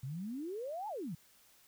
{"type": "exponential two-way sweep", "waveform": "sine", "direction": "up then down", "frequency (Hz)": [123.47, 885, 142.9], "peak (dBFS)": -38, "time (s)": [0.03, 1.15], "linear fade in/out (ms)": 5, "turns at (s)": 0.88, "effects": ["white hiss -65 dBFS RMS until 1.67 s"]}